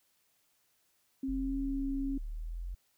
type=tone with pitch glide; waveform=sine; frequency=267.6 to 273.5 Hz; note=C4 to C#4; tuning=+39 to -23 cents; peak=-32 dBFS; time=1.23-2.18 s; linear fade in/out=5 ms; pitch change=+38 cents; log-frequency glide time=1.4-1.57 s
type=linear two-way sweep; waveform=sine; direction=down then up; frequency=45.65 to 31.43 to 45.65 Hz; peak=-36 dBFS; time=1.28-2.75 s; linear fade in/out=10 ms; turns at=1.93 s
effects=white hiss -73 dBFS RMS until 2.97 s